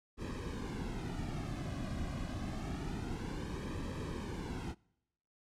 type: noise with flanger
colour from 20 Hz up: brown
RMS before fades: -40 dBFS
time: 0.17-4.75 s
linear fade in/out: 50 ms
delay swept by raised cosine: 1.4 to 2.24 ms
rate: 0.27 Hz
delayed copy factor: -0.7
effects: noise-tail reverb RT60 0.9 s tail -26 dB re dry + low-pass 9000 Hz 12 dB/octave